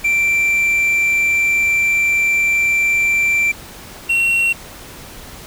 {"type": "tone pair in turn", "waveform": "triangle", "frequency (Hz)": [2349, 2731], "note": ["D7", "F7"], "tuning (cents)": [0, -39], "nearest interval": "minor third", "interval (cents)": 261, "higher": "second", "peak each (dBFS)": -11, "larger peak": "neither", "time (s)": [[0.04, 3.52], [4.09, 4.53]], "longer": "first", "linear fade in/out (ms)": 10, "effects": ["pink hiss -36 dBFS RMS until 5.46 s"]}